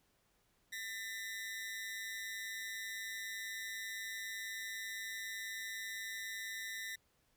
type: ring-modulated tone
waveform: sawtooth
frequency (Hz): 1898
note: A#6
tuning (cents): +31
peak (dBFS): -35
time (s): 0.72-6.96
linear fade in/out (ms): 10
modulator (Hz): 105
effects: pink hiss -75 dBFS RMS until 7.36 s